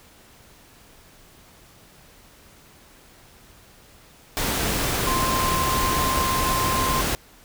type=tone in noise; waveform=sine; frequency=1046.5 Hz; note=C6; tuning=in tune; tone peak=-23 dBFS; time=5.07-7.01 s; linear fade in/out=0 ms; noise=pink; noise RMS=-24 dBFS; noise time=4.37-7.15 s; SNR=-2 dB; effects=pink hiss -51 dBFS RMS until 7.44 s